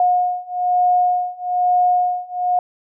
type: beating tone pair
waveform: sine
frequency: 720 / 721.1 Hz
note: F#5 / F#5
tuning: -47 / -45 cents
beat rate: 1.1 Hz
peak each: -18 / -17 dBFS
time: 0-2.59 s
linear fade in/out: 2 ms
effects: none